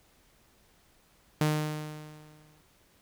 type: tone with exponential decay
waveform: sawtooth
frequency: 152.6 Hz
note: D#3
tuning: 33 cents flat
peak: -19 dBFS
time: 1.41-2.61 s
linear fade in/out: 2 ms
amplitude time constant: 260 ms
effects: pink hiss -64 dBFS RMS until 3.01 s